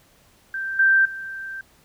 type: tone with level steps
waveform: sine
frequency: 1568 Hz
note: G6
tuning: in tune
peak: -25 / -13 / -30 dBFS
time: 0.54-1.61 s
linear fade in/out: 2 ms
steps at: 0.79 / 1.05 s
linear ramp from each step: 5 ms
effects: pink hiss -57 dBFS RMS until 1.84 s